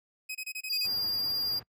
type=tone bursts; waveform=sawtooth; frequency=2530 Hz; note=D#7; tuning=28 cents sharp; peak=-31 dBFS; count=7; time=0.29-0.867 s; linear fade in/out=10 ms; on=61 ms; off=25 ms
type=tone; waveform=square; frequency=4803 Hz; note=D8; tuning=38 cents sharp; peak=-28 dBFS; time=0.69-1.6 s; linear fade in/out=20 ms
type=low-pass noise; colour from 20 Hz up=pink; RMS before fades=-48 dBFS; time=0.84-1.63 s; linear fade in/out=5 ms; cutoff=1700 Hz; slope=12 dB/octave
effects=noise-tail reverb RT60 0.1 s tail -24 dB re dry + high-pass 80 Hz 12 dB/octave